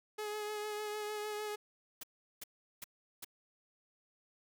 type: tone with vibrato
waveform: sawtooth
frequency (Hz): 421.8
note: G#4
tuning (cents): +27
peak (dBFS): -34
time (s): 0.18-1.56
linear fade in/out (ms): 10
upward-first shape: triangle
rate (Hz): 6.6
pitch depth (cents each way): 25
type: noise bursts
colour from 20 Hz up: white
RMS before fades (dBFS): -45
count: 4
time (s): 2.01-3.246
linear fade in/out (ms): 5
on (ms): 24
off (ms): 380
effects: none